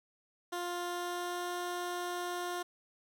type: tone with pitch glide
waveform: 15% pulse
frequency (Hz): 351.6 to 354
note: F4 to F4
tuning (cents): +12 to +23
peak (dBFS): -29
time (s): 0.52-2.63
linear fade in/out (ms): 10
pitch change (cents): +11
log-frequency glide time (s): 0.87-1.54
effects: none